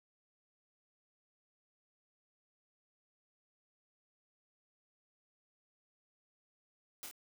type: noise with echo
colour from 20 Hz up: white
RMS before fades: -45 dBFS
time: 7.03-7.06 s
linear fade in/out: 0 ms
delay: 26 ms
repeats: 2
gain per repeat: -3 dB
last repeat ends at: 7.112 s
effects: none